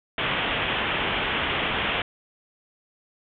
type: low-pass noise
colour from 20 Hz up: white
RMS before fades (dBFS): -26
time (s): 0.18-2.02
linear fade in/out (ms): 2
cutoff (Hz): 3400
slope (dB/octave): 96
effects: none